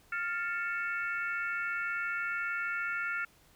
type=harmonic tone with a mistuned harmonic; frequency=442.7 Hz; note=A4; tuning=11 cents sharp; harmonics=3 / 4 / 5 / 6; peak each=-33 / -40 / -39 / -44 dBFS; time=0.12-3.25 s; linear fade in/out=5 ms; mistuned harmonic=3; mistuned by=+88 cents; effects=pink hiss -63 dBFS RMS until 3.55 s